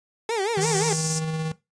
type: tone with vibrato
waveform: 30% pulse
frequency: 423.7 Hz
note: G#4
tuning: 35 cents sharp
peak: -20 dBFS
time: 0.29-0.93 s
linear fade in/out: 2 ms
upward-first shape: sine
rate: 5.7 Hz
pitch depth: 190 cents each way
type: tone with tremolo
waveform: square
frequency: 158.9 Hz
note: D#3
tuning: 37 cents sharp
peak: -25 dBFS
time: 0.57-1.52 s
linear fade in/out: 5 ms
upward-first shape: square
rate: 17 Hz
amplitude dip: 25%
type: band-pass noise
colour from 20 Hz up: white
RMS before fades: -29 dBFS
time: 0.6-1.2 s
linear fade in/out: 20 ms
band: 5000 to 8600 Hz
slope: 48 dB/octave
effects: noise-tail reverb RT60 0.2 s tail -17 dB re dry + resampled to 22050 Hz